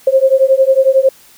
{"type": "beating tone pair", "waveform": "sine", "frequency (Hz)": [527, 538], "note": ["C5", "C5"], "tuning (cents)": [12, 48], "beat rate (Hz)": 11, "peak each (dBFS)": -10, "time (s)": [0.07, 1.09], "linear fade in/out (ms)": 5, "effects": ["white hiss -44 dBFS RMS until 1.37 s"]}